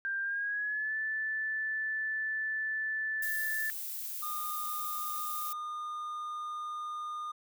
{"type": "tone with pitch glide", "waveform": "sine", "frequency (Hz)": [1589, 1753], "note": ["G6", "A6"], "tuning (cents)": [23, -7], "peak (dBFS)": -31, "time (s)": [0.05, 3.7], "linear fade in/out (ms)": 0, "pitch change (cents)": 170, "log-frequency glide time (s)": [0.22, 0.95]}
{"type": "noise", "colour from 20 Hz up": "violet", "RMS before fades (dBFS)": -39, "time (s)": [3.22, 5.53], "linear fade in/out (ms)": 5}
{"type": "tone", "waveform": "triangle", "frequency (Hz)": 1219, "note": "D#6", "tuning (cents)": -36, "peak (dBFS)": -34, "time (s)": [4.22, 7.32], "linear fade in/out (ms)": 10}
{"effects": []}